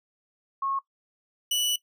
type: tone pair in turn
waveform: sine / sawtooth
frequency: 1091 / 2957 Hz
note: C#6 / F#7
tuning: -28 / -2 cents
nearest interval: octave + perfect fourth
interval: 1726 cents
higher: second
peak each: -26 / -20 dBFS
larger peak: second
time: 0.62-0.79 / 1.51-1.76 s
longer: second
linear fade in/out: 5 ms
effects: noise-tail reverb RT60 0.1 s tail -17 dB re dry